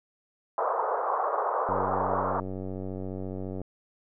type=band-pass noise; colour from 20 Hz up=white; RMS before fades=-28 dBFS; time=0.58-2.4 s; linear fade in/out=2 ms; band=440 to 1200 Hz; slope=48 dB/octave
type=click train; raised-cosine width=2 ms; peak=-23 dBFS; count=183; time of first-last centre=1.69-3.616 s; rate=94.5 Hz
effects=none